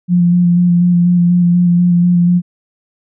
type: tone with vibrato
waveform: sine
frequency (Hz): 175.4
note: F3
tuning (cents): +8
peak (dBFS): -7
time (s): 0.08-2.42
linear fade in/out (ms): 50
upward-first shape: square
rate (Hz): 4.1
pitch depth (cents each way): 16
effects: none